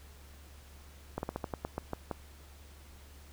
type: slowing click train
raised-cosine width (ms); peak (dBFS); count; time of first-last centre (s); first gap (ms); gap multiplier
1; -20; 10; 1.18-2.113; 51; 1.17
effects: added 71 Hz sine -52 dBFS peak until 3.32 s + pink hiss -58 dBFS RMS until 3.32 s